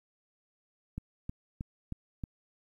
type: click train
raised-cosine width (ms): 5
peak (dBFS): -24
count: 5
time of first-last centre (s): 0.98-2.238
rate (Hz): 3.18
effects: 11-bit